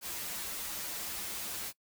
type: noise with comb filter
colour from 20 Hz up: white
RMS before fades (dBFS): -39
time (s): 0.01-1.73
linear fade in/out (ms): 50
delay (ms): 7.8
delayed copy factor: -0.7
effects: noise-tail reverb RT60 0.1 s tail -22 dB re dry